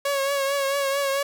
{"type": "tone with vibrato", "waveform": "sawtooth", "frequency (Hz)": 554.4, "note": "C#5", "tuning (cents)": 0, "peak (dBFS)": -18, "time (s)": [0.05, 1.23], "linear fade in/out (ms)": 5, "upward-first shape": "triangle", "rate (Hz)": 4.5, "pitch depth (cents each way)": 45, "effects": []}